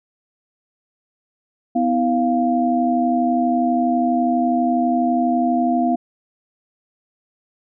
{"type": "tone cluster", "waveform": "sine", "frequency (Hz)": [249.9, 322.1, 698], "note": ["B3", "E4", "F5"], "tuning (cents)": [21, -40, -1], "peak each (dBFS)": [-18, -23, -19], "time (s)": [1.75, 5.96], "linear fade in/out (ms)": 10, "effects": []}